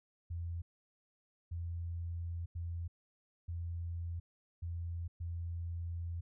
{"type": "tone bursts at uneven times", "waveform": "sine", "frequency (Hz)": 85.1, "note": "F2", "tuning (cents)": -44, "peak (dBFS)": -37, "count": 6, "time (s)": [[0.3, 0.62], [1.51, 2.46], [2.55, 2.88], [3.48, 4.2], [4.62, 5.08], [5.2, 6.21]], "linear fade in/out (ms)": 10, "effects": []}